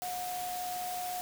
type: tone in noise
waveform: sine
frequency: 724 Hz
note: F#5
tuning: 38 cents flat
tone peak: -35 dBFS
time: 0.02-1.21 s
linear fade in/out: 0 ms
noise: white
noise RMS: -42 dBFS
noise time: 0.02-1.21 s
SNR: +4 dB
effects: none